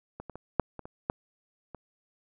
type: clicks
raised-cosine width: 1 ms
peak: -25 / -26 / -27 / -8 / -25 / -28 / -13 / -27 dBFS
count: 8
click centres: 0.2 / 0.297 / 0.356 / 0.597 / 0.793 / 0.855 / 1.099 / 1.747 s
effects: none